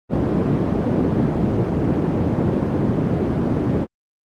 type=band-pass noise; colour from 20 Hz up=white; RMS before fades=-19 dBFS; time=0.09-3.87 s; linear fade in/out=50 ms; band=100 to 280 Hz; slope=12 dB/octave; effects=Opus 24 kbps